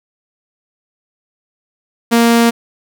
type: tone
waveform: sawtooth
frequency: 233.1 Hz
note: A#3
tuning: in tune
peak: -4 dBFS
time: 2.11-2.51 s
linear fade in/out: 20 ms
effects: none